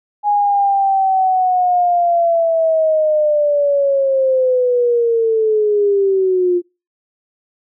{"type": "linear sweep", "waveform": "sine", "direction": "down", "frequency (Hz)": [830.6, 349.2], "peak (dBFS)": -11, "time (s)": [0.23, 6.62], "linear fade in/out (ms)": 50, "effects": ["noise-tail reverb RT60 0.3 s tail -25 dB re dry"]}